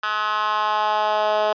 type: tone with high-pass filter sweep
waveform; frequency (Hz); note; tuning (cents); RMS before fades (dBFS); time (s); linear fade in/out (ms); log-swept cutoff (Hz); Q
10% pulse; 212.6; G#3; +41; -21; 0.03-1.53; 5; 1400 to 570; 2.8
effects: resampled to 11025 Hz